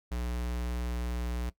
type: tone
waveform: square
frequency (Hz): 60.2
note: B1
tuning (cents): -44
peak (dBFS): -32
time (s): 0.11-1.5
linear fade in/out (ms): 10
effects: noise-tail reverb RT60 0.1 s tail -18 dB re dry